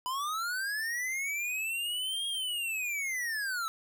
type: linear two-way sweep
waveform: square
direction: up then down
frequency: 987.8 to 3272 to 1292 Hz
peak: -32 dBFS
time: 0.06-3.68 s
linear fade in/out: 0 ms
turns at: 2.27 s
effects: none